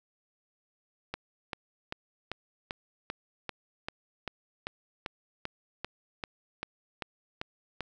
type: click train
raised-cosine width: 0.3 ms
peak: -18 dBFS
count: 18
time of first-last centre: 1.14-7.807 s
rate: 2.55 Hz
effects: none